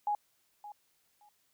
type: tone with echo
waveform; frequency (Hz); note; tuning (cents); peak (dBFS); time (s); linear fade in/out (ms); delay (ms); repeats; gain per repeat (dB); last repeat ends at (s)
sine; 830.6; G#5; 0; -28; 0.07-0.15; 2; 570; 2; -15; 1.29
effects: white hiss -73 dBFS RMS until 1.53 s